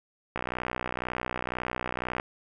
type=click train; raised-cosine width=0.5 ms; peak=-15 dBFS; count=115; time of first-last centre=0.36-2.199 s; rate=62 Hz; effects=none